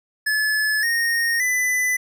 square tone with pitch steps, 1721 / 1855.2 / 1999.9 Hz, A6 / A#6 / B6, -39 / -9 / +21 cents, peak -19 dBFS, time 0.26-1.97 s, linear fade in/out 10 ms, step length 570 ms, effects none

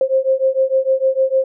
sine beating tone pair, 526 / 532.6 Hz, C5 / C5, +9 / +31 cents, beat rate 6.6 Hz, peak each -16 dBFS, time 0.01-1.44 s, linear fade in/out 2 ms, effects none

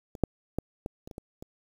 clicks, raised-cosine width 2 ms, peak -28 / -9 / -15 / -20 / -29 / -30 / -25 / -28 dBFS, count 8, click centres 0.152 / 0.237 / 0.586 / 0.861 / 1.075 / 1.112 / 1.181 / 1.425 s, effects 8-bit

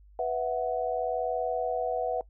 sine chord, B suspended fourth, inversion none, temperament equal, 493.9 / 659.3 / 740 Hz, B4 / E5 / F#5, 0 / 0 / 0 cents, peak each -31 dBFS, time 0.19-2.21 s, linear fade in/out 2 ms, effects noise-tail reverb RT60 0.1 s tail -22 dB re dry + added 50 Hz sine -52 dBFS peak until 2.29 s

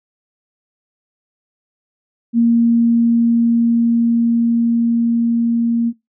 sine tone with level ramp, 233.1 Hz, A#3, in tune, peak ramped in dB -9 to -13 dBFS, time 2.33-5.93 s, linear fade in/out 50 ms, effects noise-tail reverb RT60 0.2 s tail -22 dB re dry

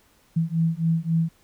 sine beating tone pair, 162.4 / 166.1 Hz, E3 / E3, -26 / +13 cents, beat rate 3.7 Hz, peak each -23 dBFS, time 0.36-1.29 s, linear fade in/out 10 ms, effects pink hiss -60 dBFS RMS until 1.43 s

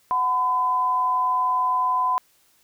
sine tone pair together, 738 / 1011 Hz, F#5 / B5, -5 / +40 cents, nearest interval perfect fourth, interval 545 cents, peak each -29 / -19 dBFS, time 0.11-2.18 s, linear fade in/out 0 ms, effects white hiss -61 dBFS RMS until 2.63 s

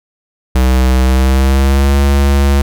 square tone with pitch glide, 64.3 to 69.72 Hz, C2 to C#2, -30 to +11 cents, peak -8 dBFS, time 0.55-2.62 s, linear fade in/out 5 ms, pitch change +141 cents, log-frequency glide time 1.03-1.99 s, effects none

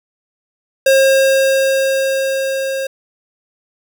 square tone with level ramp, 537 Hz, C5, 45 cents sharp, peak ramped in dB -8 to -19 dBFS, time 0.86-2.87 s, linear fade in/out 5 ms, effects none

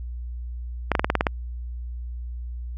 clicks, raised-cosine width 0.5 ms, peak -4 dBFS, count 8, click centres 0.917 / 0.952 / 0.995 / 1.045 / 1.101 / 1.153 / 1.209 / 1.268 s, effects added 60 Hz sine -30 dBFS peak until 2.77 s

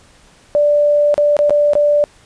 sine tone with dropouts, 587.3 Hz, D5, in tune, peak -9 dBFS, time 0.55-2.04 s, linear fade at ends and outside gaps 0 ms, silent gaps 1.142-1.179 / 1.367-1.39 / 1.496-1.506 / 1.734-1.753 s, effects pink hiss -48 dBFS RMS until 2.25 s + resampled to 22050 Hz

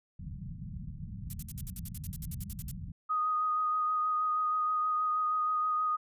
white low-pass noise, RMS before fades -41 dBFS, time 0.19-2.92 s, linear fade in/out 5 ms, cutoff 190 Hz, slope 48 dB/octave
violet noise bursts, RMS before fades -40 dBFS, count 16, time 1.3-2.714 s, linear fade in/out 2 ms, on 34 ms, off 58 ms
sine tone with vibrato, 1244.5 Hz, D#6, in tune, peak -27 dBFS, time 3.09-5.97 s, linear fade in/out 20 ms, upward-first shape sine, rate 6.3 Hz, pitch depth 15 cents each way
effects resampled to 32000 Hz

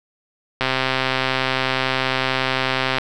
click train, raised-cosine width 0.3 ms, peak -3 dBFS, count 312, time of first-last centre 0.61-2.984 s, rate 131 Hz, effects none

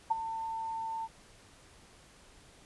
sine tone with ADSR envelope, 898 Hz, A5, 35 cents sharp, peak -22 dBFS, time 0.1-1.08 s, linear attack 14 ms, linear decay 19 ms, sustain -12 dB, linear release 38 ms, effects pink hiss -58 dBFS RMS until 2.65 s + resampled to 24000 Hz

